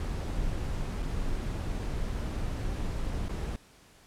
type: noise with dropouts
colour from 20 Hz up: brown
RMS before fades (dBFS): -32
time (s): 0-3.56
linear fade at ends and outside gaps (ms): 1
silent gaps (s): 1.023-1.027 / 3.283-3.293
effects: pink hiss -58 dBFS RMS until 4.06 s + low-pass 11000 Hz 12 dB/octave